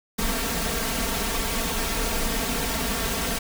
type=noise with comb filter; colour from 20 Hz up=pink; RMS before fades=-26 dBFS; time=0.18-3.39 s; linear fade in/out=10 ms; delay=4.4 ms; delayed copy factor=+0.95; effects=none